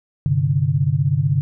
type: chord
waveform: sine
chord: G suspended fourth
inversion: none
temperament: equal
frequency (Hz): 98 / 130.81 / 146.83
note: G2 / C3 / D3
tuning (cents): 0 / 0 / 0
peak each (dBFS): -23 / -19 / -18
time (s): 0.26-1.41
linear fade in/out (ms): 0
effects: none